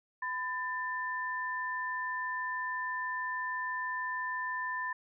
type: tone pair together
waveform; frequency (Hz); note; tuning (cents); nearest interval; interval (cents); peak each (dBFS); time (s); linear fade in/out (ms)
sine; 1006.2 / 1780; B5 / A6; +32 / +20; minor seventh; 988; -36 / -35; 0.22-4.93; 5
effects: none